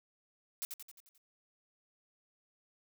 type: noise with echo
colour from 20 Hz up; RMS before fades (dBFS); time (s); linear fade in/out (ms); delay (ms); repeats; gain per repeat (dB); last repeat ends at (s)
blue; -38; 0.62-0.65; 0; 88; 6; -5; 1.178
effects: none